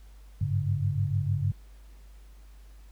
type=tone cluster; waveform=sine; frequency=96.6 / 103.2 / 141.6 Hz; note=G2 / G#2 / C#3; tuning=-25 / -10 / +37 cents; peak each=-29 dBFS; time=0.41-1.52 s; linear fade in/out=5 ms; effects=added 50 Hz sine -47 dBFS peak until 2.91 s + pink hiss -63 dBFS RMS until 2.91 s